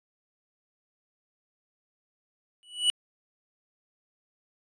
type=tone with exponential growth; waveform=square; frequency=2948 Hz; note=F#7; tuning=7 cents flat; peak=-18 dBFS; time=2.63-2.9 s; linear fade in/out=0 ms; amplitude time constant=57 ms; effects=resampled to 22050 Hz